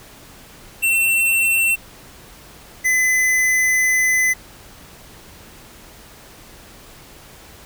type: tone pair in turn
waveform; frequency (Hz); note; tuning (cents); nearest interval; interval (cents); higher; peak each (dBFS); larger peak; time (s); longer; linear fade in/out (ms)
square; 2702 / 2020; E7 / B6; +42 / +39; perfect fourth; 503; first; -15; neither; 0.82-1.76 / 2.84-4.34; second; 20
effects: pink hiss -43 dBFS RMS until 7.65 s